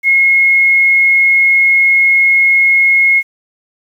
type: tone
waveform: sine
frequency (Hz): 2163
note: C#7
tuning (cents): -43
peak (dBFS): -6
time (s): 0.03-3.23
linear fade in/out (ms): 50
effects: 7-bit